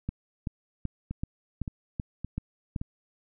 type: two click trains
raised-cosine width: 5 ms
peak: -18 / -21 dBFS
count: 8 / 4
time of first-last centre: 0.09-2.762 / 1.11-2.815 s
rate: 2.62 / 1.76 Hz
effects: none